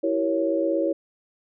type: chord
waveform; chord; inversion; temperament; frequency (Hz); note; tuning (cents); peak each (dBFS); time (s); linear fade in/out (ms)
sine; E diminished seventh; none; equal with one note detuned; 329.6 / 386.4 / 466.2 / 554.4; E4 / G4 / Bb4 / Db5; 0 / -25 / 0 / 0; -24 / -30 / -30 / -24; 0.03-0.93; 10
effects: none